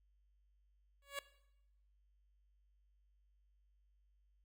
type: tone with exponential growth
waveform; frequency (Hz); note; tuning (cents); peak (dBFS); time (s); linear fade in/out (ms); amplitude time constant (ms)
10% pulse; 562; C#5; +24; -29; 1.02-1.19; 2; 36
effects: noise-tail reverb RT60 0.8 s tail -17 dB re dry + added 50 Hz sine -70 dBFS peak until 4.44 s